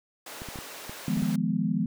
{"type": "high-pass noise", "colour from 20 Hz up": "pink", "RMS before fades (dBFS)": -42, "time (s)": [0.26, 1.36], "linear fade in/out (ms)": 5, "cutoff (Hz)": 470, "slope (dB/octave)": 12}
{"type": "clicks", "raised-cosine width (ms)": 3, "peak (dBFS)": -26, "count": 7, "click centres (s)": [0.419, 0.487, 0.558, 0.588, 0.895, 1.17, 1.222]}
{"type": "chord", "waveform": "sine", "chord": "F half-diminished seventh", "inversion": "third", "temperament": "equal", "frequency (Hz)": [155.56, 174.61, 207.7, 246.9], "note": ["Eb3", "F3", "Ab3", "Cb4"], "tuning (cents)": [0, 0, 0, 0], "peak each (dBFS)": [-32, -29, -28, -30], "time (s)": [1.08, 1.86], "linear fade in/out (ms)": 2}
{"effects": []}